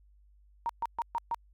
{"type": "tone bursts", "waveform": "sine", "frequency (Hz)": 932.3, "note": "A#5", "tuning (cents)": 0, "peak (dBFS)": -28, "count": 5, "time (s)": [0.66, 1.345], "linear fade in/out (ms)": 0, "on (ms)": 33, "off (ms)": 130, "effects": ["added 50 Hz sine -58 dBFS peak until 1.53 s", "AAC 64 kbps"]}